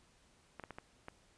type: clicks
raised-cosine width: 0.5 ms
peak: -30 dBFS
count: 5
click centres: 0.597 / 0.638 / 0.707 / 0.785 / 1.084 s
effects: pink hiss -68 dBFS RMS until 1.37 s + resampled to 22050 Hz